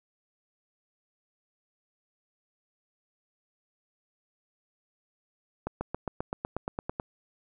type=accelerating click train; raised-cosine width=1 ms; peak=-17 dBFS; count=12; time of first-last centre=5.67-6.999 s; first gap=140 ms; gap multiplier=0.97; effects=none